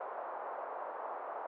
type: band-pass noise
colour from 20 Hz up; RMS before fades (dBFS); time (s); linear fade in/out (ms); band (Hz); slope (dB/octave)
pink; -42; 0-1.47; 10; 570 to 1100; 24
effects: none